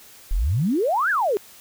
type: exponential two-way sweep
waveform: sine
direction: up then down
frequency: 33.39 to 1741 to 376.5 Hz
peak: -18 dBFS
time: 0.31-1.37 s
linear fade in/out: 0 ms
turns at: 1.1 s
effects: white hiss -47 dBFS RMS until 1.6 s